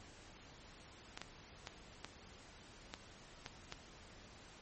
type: clicks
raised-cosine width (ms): 0.2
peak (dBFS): -26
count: 7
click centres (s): 1.175 / 1.216 / 1.672 / 2.046 / 2.939 / 3.462 / 3.724
effects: pink hiss -58 dBFS RMS until 4.61 s + MP3 32 kbps